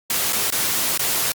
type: noise with dropouts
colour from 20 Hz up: white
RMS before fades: -21 dBFS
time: 0.1-1.32 s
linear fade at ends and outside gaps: 1 ms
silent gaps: 0.325-0.33 / 0.503-0.523 / 0.976-0.994 s
effects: high-pass 80 Hz 12 dB/octave + Opus 48 kbps